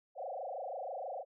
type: tone with frequency modulation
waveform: sine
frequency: 646 Hz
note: E5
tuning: 35 cents flat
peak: -38 dBFS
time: 0.15-1.25 s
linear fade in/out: 50 ms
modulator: 26.2 Hz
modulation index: 4.9
effects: none